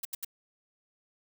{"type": "noise bursts", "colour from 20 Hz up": "blue", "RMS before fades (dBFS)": -35, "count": 3, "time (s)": [0.03, 0.248], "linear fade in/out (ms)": 5, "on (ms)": 22, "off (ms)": 76, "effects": []}